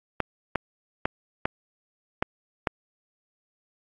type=clicks; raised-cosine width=0.5 ms; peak=-8 dBFS; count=6; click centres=0.203 / 0.557 / 1.055 / 1.455 / 2.225 / 2.672 s; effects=AAC 32 kbps